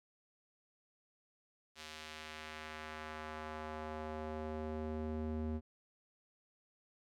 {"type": "tone with band-pass filter sweep", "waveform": "square", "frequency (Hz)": 77.78, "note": "D#2", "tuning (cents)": 0, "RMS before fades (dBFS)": -43, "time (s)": [1.75, 5.61], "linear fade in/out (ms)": 50, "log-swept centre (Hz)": [4000, 220], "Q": 0.89, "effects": []}